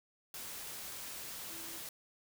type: tone in noise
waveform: sine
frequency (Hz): 329.6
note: E4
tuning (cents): 0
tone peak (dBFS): -54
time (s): 1.5-1.78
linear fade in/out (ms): 2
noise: white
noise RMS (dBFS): -45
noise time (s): 0.34-1.89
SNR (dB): -12
effects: none